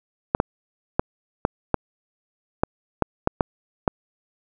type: clicks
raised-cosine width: 1 ms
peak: -3 dBFS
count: 10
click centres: 0.349 / 0.401 / 0.995 / 1.451 / 1.743 / 2.635 / 3.023 / 3.274 / 3.408 / 3.878 s
effects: none